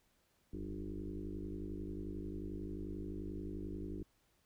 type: tone with frequency modulation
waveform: sine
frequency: 185 Hz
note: F#3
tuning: in tune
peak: -40 dBFS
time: 0.53-4.03 s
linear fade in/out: 5 ms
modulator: 51.3 Hz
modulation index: 3.7
effects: pink hiss -75 dBFS RMS until 4.45 s